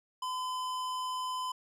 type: tone with hard clipping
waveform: sine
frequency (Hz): 1016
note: B5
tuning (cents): +49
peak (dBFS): -35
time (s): 0.22-1.52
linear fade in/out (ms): 5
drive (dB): 16
effects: none